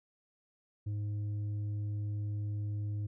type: tone with tanh clipping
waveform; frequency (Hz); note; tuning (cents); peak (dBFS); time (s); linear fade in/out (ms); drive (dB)
triangle; 103.83; G#2; 0; -34; 0.86-3.07; 10; 9
effects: none